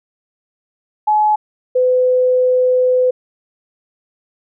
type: tone pair in turn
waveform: sine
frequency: 850 / 505.4 Hz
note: G#5 / B4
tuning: +40 / +40 cents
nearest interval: major sixth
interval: 900 cents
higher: first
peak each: -10 / -10 dBFS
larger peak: neither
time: 1.07-1.36 / 1.75-3.11 s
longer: second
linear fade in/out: 10 ms
effects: none